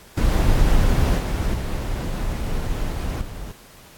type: noise with level steps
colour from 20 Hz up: brown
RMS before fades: -17 / -21 / -24 / -32 dBFS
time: 0.17-3.52 s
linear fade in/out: 5 ms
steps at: 1.18 / 1.54 / 3.21 s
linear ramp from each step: 2 ms
effects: pink hiss -47 dBFS RMS until 3.97 s + AAC 64 kbps